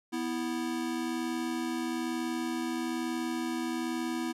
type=tone pair together; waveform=square; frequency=246.9 / 328 Hz; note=B3 / E4; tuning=0 / -9 cents; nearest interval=perfect fourth; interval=491 cents; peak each=-35 / -34 dBFS; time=0.12-4.33 s; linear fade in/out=20 ms; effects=low-pass 12000 Hz 12 dB/octave